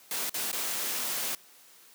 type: noise with dropouts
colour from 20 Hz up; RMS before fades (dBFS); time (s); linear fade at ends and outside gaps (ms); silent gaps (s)
white; -32; 0.11-1.35; 2; 0.296-0.342 / 0.516-0.528
effects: white hiss -56 dBFS RMS until 1.94 s + high-pass 200 Hz 12 dB/octave